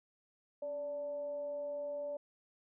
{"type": "tone with frequency modulation", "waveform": "sine", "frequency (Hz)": 580, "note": "D5", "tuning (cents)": -22, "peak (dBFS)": -37, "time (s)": [0.62, 2.17], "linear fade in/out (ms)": 5, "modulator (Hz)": 304, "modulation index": 0.21, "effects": []}